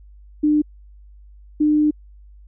sine tone pair in turn, 300.2 / 301.3 Hz, D4 / D4, +38 / +44 cents, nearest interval unison, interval 6 cents, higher second, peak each -13 dBFS, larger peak neither, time 0.43-0.62 / 1.6-1.91 s, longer second, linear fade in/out 10 ms, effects added 50 Hz sine -42 dBFS peak until 2.47 s

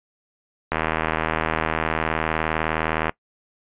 click train, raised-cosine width 0.5 ms, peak -6 dBFS, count 190, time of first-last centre 0.72-3.094 s, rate 79.6 Hz, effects noise-tail reverb RT60 0.1 s tail -21 dB re dry + resampled to 8000 Hz

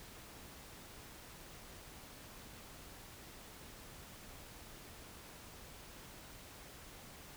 silence, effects pink hiss -54 dBFS RMS until 7.36 s

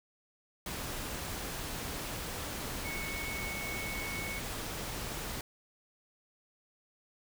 sine tone in noise, 2211 Hz, C#7, 5 cents flat, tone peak -39 dBFS, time 2.85-4.39 s, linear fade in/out 2 ms, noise pink, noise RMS -39 dBFS, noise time 0.66-5.41 s, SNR -3 dB, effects none

